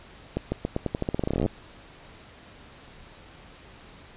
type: accelerating click train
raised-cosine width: 2 ms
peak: -12 dBFS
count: 22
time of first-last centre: 0.37-1.462 s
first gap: 150 ms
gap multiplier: 0.87
effects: pink hiss -49 dBFS RMS until 4.16 s + resampled to 8000 Hz